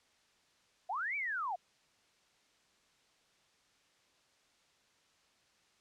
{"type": "linear two-way sweep", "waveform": "sine", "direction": "up then down", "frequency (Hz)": [659.3, 2357, 659.3], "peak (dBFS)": -34, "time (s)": [0.89, 1.56], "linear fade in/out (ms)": 10, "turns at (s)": 1.16, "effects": ["white hiss -70 dBFS RMS until 5.8 s", "low-pass 6000 Hz 12 dB/octave"]}